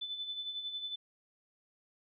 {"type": "tone with tremolo", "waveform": "sine", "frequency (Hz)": 3508, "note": "A7", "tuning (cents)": -6, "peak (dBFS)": -35, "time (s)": [0.01, 0.96], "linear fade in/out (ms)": 10, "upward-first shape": "sine", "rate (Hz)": 11, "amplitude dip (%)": 55, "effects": []}